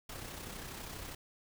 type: noise with amplitude modulation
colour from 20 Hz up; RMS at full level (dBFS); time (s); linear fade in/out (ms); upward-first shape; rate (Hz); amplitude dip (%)
pink; -43; 0.09-1.15; 5; sine; 32.3; 45
effects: none